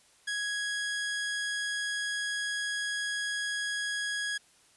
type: tone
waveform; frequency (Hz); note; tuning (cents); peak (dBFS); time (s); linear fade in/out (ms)
sawtooth; 1661.2; G#6; 0; -27; 0.27-4.38; 10
effects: white hiss -62 dBFS RMS until 4.76 s + resampled to 24000 Hz